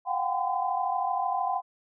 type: tone cluster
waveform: sine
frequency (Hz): 713 / 760 / 793 / 1020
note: F5 / F#5 / G5 / C6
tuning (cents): +36 / +46 / +20 / -44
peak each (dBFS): -31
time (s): 0.05-1.62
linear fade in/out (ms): 50
effects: none